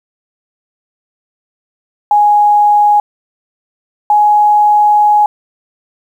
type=tone pair in turn; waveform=sine; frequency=830.6 / 836.4 Hz; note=G#5 / G#5; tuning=0 / +12 cents; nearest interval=unison; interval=12 cents; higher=second; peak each=-5 dBFS; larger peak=neither; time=2.11-3 / 4.1-5.26 s; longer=second; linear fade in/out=2 ms; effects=7-bit